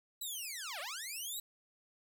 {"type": "linear two-way sweep", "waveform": "10% pulse", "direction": "down then up", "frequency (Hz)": [4000, 542, 4000], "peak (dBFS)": -32, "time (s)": [0.21, 1.4], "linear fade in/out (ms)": 5, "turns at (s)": 0.8, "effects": []}